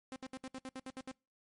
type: tone bursts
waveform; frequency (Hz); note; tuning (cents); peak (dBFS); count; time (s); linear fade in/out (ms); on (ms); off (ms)
sawtooth; 261.6; C4; 0; -38; 10; 0.12-1.114; 0; 40; 66
effects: noise-tail reverb RT60 0.3 s tail -26 dB re dry + MP3 48 kbps